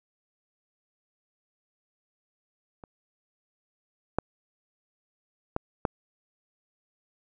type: clicks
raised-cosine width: 1 ms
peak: -30 / -10 / -13 / -10 dBFS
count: 4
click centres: 2.838 / 4.186 / 5.564 / 5.852 s
effects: none